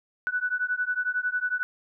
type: beating tone pair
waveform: sine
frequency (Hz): 1480 / 1491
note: F#6 / F#6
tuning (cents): 0 / +13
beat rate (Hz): 11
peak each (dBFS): -28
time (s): 0.27-1.63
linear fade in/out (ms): 0
effects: none